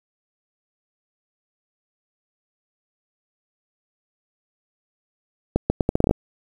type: accelerating click train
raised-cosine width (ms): 2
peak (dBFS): -4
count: 10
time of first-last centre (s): 5.56-6.111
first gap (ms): 140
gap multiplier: 0.77
effects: 7-bit